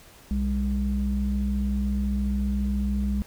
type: tone pair together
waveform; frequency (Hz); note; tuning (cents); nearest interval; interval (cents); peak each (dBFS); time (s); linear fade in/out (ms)
sine; 62.87 / 202.8; B1 / G#3; +32 / -41; octave + minor sixth; 2027; -24 / -25; 0.31-3.22; 0
effects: tanh soft clip ceiling -16 dBFS + pink hiss -51 dBFS RMS until 3.26 s